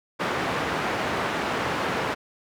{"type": "band-pass noise", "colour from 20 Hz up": "white", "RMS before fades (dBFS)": -27, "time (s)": [0.19, 2.15], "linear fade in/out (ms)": 20, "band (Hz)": [100, 1500], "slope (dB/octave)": 12, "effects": []}